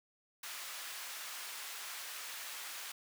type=high-pass noise; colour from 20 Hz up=pink; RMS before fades=-45 dBFS; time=0.43-2.92 s; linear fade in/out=5 ms; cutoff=1300 Hz; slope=12 dB/octave; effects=none